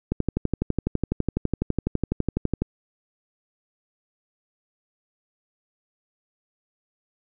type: click train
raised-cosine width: 3 ms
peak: -9 dBFS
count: 31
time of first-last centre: 0.12-2.62 s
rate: 12 Hz
effects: none